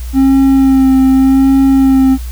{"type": "tone with vibrato", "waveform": "triangle", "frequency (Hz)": 266.9, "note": "C4", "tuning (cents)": 35, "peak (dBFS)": -3, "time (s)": [0.13, 2.18], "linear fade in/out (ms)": 50, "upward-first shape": "sine", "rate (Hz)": 0.85, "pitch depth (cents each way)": 21, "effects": ["added 60 Hz sine -19 dBFS peak until 2.31 s", "white hiss -36 dBFS RMS until 2.31 s"]}